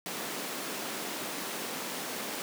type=high-pass noise; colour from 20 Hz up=pink; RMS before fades=-37 dBFS; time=0.06-2.42 s; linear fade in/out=0 ms; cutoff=200 Hz; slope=24 dB/octave; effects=none